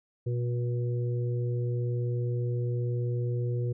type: harmonic tone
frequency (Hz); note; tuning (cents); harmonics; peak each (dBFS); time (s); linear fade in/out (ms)
121; B2; -35; 1 / 3 / 4; -27 / -37 / -39; 0.26-3.73; 10
effects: none